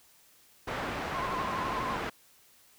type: low-pass noise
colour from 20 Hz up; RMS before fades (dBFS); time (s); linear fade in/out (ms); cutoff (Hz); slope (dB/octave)
white; -35; 0.67-2.1; 10; 1400; 12
type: tone with vibrato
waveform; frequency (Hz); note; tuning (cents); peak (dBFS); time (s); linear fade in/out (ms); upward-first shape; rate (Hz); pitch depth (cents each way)
sine; 1046.5; C6; 0; -33; 1.14-1.96; 2; sine; 12; 70
effects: white hiss -61 dBFS RMS until 2.78 s